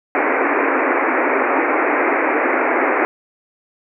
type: band-pass noise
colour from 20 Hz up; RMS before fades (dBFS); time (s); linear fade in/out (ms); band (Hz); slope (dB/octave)
pink; -17; 0.15-3.05; 0; 260 to 2400; 96
effects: none